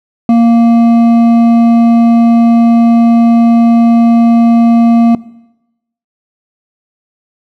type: tone with hard clipping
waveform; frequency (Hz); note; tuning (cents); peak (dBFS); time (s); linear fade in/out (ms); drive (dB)
triangle; 232.5; A#3; -4; -5; 0.29-5.15; 2; 11
effects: noise-tail reverb RT60 0.9 s tail -20 dB re dry